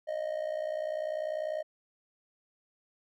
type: tone with amplitude modulation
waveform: triangle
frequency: 620 Hz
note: D#5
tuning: 6 cents flat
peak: -26 dBFS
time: 0.07-1.63 s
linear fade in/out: 20 ms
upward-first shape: sine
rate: 60.1 Hz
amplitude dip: 80%
effects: none